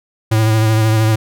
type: tone with vibrato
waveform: square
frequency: 110 Hz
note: A2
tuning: in tune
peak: -11 dBFS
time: 0.31-1.16 s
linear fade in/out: 10 ms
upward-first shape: sine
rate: 13 Hz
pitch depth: 27 cents each way
effects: none